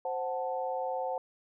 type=chord; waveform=sine; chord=F# diminished; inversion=second; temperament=equal; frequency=523.3 / 740 / 880 Hz; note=C5 / F#5 / A5; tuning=0 / 0 / 0 cents; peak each=-34 / -35 / -37 dBFS; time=0.05-1.18 s; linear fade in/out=2 ms; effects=none